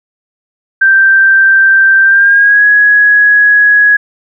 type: tone with pitch glide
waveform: sine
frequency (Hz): 1568 to 1670.9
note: G6 to G#6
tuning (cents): 0 to +10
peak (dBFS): -3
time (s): 0.81-3.97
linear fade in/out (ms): 10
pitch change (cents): +110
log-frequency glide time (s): 2.04-2.65
effects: none